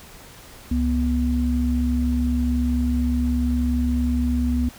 sine tone pair together, 68.52 / 244.5 Hz, C#2 / B3, -19 / -17 cents, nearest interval octave + minor seventh, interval 2202 cents, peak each -21 dBFS, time 0.71-4.69 s, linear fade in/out 5 ms, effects pink hiss -44 dBFS RMS until 4.78 s

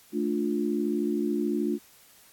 sine chord, D minor, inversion second, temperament just, 220.2 / 293.7 / 352.4 Hz, A3 / D4 / F4, +2 / 0 / +16 cents, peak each -29 dBFS, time 0.12-1.79 s, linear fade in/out 50 ms, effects white hiss -56 dBFS RMS until 2.32 s + AAC 64 kbps

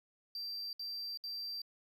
triangle tone bursts, 4699 Hz, D8, in tune, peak -38 dBFS, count 3, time 0.35-1.618 s, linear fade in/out 2 ms, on 380 ms, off 64 ms, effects none

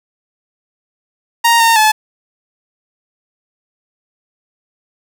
sawtooth tone with pitch steps, 932 / 916 / 863 Hz, A#5 / A#5 / A5, -1 / -31 / -34 cents, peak -4 dBFS, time 1.44-1.92 s, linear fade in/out 10 ms, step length 160 ms, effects none

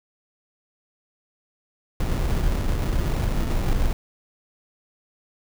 brown noise with sample-and-hold, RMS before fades -22 dBFS, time 2-3.93 s, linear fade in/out 2 ms, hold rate 1575 Hz, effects none

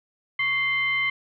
sine tone with frequency modulation, 2093 Hz, C7, in tune, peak -21 dBFS, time 0.39-1.1 s, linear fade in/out 5 ms, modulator 980 Hz, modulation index 0.54, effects none

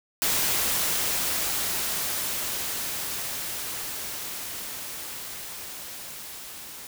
white noise with level ramp, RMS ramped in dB -24 to -41 dBFS, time 0.22-6.87 s, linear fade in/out 0 ms, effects none

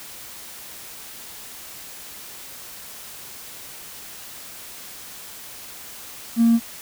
sine tone with hard clipping, 230.9 Hz, A#3, 16 cents flat, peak -13 dBFS, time 6.36-6.6 s, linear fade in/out 50 ms, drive 1 dB, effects white hiss -39 dBFS RMS until 6.81 s

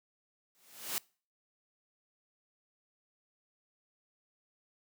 white noise with exponential growth, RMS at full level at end -32 dBFS, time 0.55-0.98 s, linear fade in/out 0 ms, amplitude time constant 92 ms, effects noise-tail reverb RT60 0.4 s tail -25 dB re dry + high-pass 150 Hz 12 dB/octave

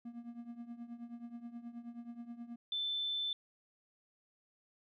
triangle tone with tremolo, 236.2 Hz, A#3, 23 cents sharp, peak -39 dBFS, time 0.05-2.56 s, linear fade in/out 5 ms, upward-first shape triangle, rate 9.4 Hz, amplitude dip 85%
sine tone, 3530 Hz, A7, 5 cents sharp, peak -34 dBFS, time 2.72-3.33 s, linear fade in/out 2 ms
effects none

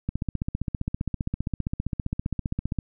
click train, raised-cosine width 5 ms, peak -14 dBFS, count 42, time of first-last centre 0.09-2.787 s, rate 15.2 Hz, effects none

